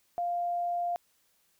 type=tone; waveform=sine; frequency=698.5 Hz; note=F5; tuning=in tune; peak=-28 dBFS; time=0.18-0.96 s; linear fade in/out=0 ms; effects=white hiss -70 dBFS RMS until 1.59 s